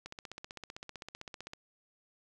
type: click train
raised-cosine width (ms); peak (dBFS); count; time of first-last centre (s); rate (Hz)
0.2; -26; 24; 0.06-1.534; 15.6
effects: none